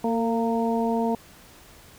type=harmonic tone with a mistuned harmonic; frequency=230.4 Hz; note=A#3; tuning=20 cents flat; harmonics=1 / 2 / 3 / 4; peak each=-24 / -27 / -29 / -30 dBFS; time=0.04-1.15 s; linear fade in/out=2 ms; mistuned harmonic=2; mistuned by=-26 cents; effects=pink hiss -50 dBFS RMS until 1.98 s